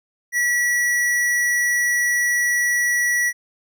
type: tone with hard clipping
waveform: sine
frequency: 1939 Hz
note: B6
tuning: 32 cents flat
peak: -18 dBFS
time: 0.32-3.33 s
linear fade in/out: 50 ms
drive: 18 dB
effects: none